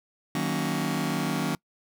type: chord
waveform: sawtooth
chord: D# minor seventh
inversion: none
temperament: just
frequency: 155.56 / 186.68 / 233.3 / 280 Hz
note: D#3 / F#3 / A#3 / C#4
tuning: 0 / +16 / +2 / +18 cents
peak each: -27 dBFS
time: 0.35-1.55 s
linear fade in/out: 2 ms
effects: noise-tail reverb RT60 0.1 s tail -25 dB re dry